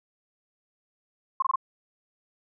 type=tone bursts; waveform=sine; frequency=1064 Hz; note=C6; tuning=29 cents sharp; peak=-20 dBFS; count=4; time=1.4-1.558 s; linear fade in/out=5 ms; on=23 ms; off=22 ms; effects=none